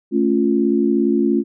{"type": "chord", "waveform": "sine", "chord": "A augmented", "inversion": "none", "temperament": "equal", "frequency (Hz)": [220, 277.2, 349.2], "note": ["A3", "C#4", "E#4"], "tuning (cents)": [0, 0, 0], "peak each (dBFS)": -18, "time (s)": [0.11, 1.44], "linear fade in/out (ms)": 50, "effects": []}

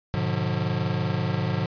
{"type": "chord", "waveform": "square", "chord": "G# diminished seventh", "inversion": "none", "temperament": "just", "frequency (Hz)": [103.83, 124.59, 149.51, 179.41], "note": ["G#2", "B2", "D3", "F3"], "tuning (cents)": [0, 16, 31, 47], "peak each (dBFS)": -30, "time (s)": [0.14, 1.66], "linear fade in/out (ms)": 0, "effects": ["resampled to 11025 Hz"]}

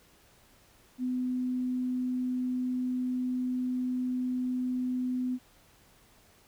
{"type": "tone", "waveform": "sine", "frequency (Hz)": 252.2, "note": "B3", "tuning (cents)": 36, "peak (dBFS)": -28, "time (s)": [0.98, 5.39], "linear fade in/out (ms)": 50, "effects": ["pink hiss -61 dBFS RMS until 6.47 s"]}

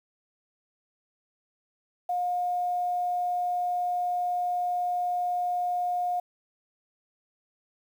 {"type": "tone with quantisation", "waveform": "sine", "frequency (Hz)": 714, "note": "F5", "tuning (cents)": 38, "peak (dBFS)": -25, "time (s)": [2.09, 6.2], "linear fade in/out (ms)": 5, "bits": 9, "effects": []}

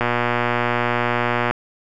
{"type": "click train", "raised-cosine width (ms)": 0.5, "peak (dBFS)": -4, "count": 181, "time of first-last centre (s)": [0.01, 1.51], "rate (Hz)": 120, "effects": []}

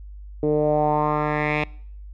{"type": "tone with low-pass filter sweep", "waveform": "10% pulse", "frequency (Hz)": 150.3, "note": "D3", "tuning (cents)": 40, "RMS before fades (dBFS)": -21, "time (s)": [0.43, 1.64], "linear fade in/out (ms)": 2, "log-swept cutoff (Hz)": [400, 2700], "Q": 3.5, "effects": ["noise-tail reverb RT60 0.6 s tail -24 dB re dry", "added 50 Hz sine -36 dBFS peak until 2.13 s"]}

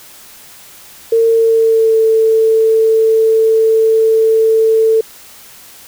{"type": "tone with pitch glide", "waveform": "sine", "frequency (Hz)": [455.4, 444.7], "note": ["A#4", "A4"], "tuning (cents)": [-40, 18], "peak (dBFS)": -7, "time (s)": [1.12, 5.01], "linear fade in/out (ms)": 5, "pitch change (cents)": -42, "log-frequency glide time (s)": [1.27, 2], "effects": ["white hiss -38 dBFS RMS until 5.87 s"]}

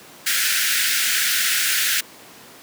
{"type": "high-pass noise", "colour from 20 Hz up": "pink", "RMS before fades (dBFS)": -20, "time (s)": [0.26, 2.01], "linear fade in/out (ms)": 10, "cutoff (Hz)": 1400, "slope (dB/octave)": 96, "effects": ["pink hiss -43 dBFS RMS until 2.62 s", "high-pass 200 Hz 12 dB/octave"]}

